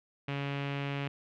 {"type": "tone with low-pass filter", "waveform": "sawtooth", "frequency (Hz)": 140.6, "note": "C#3", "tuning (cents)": 25, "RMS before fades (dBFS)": -35, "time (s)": [0.28, 1.08], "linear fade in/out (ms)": 5, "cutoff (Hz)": 2700, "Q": 2.9, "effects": []}